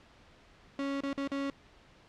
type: tone with dropouts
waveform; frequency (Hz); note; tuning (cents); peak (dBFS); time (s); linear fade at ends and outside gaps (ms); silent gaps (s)
35% pulse; 277.2; C#4; 0; -30; 0.79-1.5; 1; 1.006-1.035 / 1.13-1.177 / 1.275-1.317
effects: pink hiss -59 dBFS RMS until 2.08 s + low-pass 4000 Hz 12 dB/octave